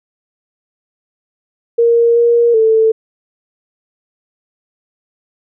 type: tone with pitch steps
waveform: sine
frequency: 467.4 / 471.2 / 443.4 Hz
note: A#4 / A#4 / A4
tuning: +5 / +19 / +13 cents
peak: -7 dBFS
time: 1.78-2.92 s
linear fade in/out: 10 ms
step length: 380 ms
effects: none